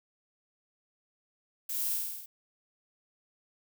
violet noise with echo, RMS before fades -35 dBFS, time 1.69-1.96 s, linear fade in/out 5 ms, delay 50 ms, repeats 6, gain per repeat -2 dB, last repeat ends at 2.26 s, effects none

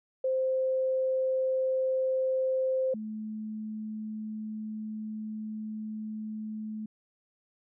sine tone pair in turn, 522 / 216 Hz, C5 / A3, -4 / -32 cents, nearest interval octave + minor third, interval 1528 cents, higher first, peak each -25 / -34 dBFS, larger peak first, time 0.24-2.94 / 2.94-6.86 s, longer second, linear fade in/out 5 ms, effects none

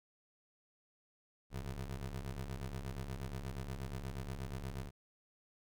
25% pulse ring-modulated tone, 68.2 Hz, C#2, 28 cents flat, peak -34 dBFS, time 1.5-4.91 s, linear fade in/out 50 ms, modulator 29.9 Hz, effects none

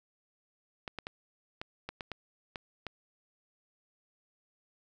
clicks, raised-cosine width 0.3 ms, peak -22 dBFS, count 9, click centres 0.878 / 0.987 / 1.069 / 1.615 / 1.89 / 2.008 / 2.117 / 2.558 / 2.867 s, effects none

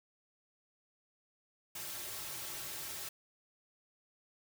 white noise with comb filter, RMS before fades -43 dBFS, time 1.75-3.09 s, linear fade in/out 5 ms, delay 4.1 ms, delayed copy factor -0.7, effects none

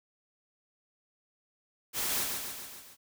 white noise with echo, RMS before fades -32 dBFS, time 1.93-2.27 s, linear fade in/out 50 ms, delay 140 ms, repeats 5, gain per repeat -4 dB, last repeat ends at 2.97 s, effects none

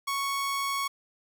sawtooth tone, 1108.7 Hz, C#6, in tune, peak -24 dBFS, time 0.07-0.88 s, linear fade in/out 10 ms, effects none

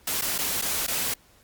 white noise with dropouts, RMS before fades -27 dBFS, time 0.07-1.14 s, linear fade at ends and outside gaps 5 ms, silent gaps 0.213-0.219 / 0.381-0.386 / 0.615-0.621 / 0.867-0.88 s, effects pink hiss -58 dBFS RMS until 1.43 s + Opus 48 kbps

